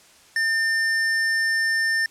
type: tone with tanh clipping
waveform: sine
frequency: 1800 Hz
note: A6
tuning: 39 cents sharp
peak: -21 dBFS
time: 0.36-2.06 s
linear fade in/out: 2 ms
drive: 18 dB
effects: white hiss -52 dBFS RMS until 2.1 s + low-pass 9000 Hz 12 dB/octave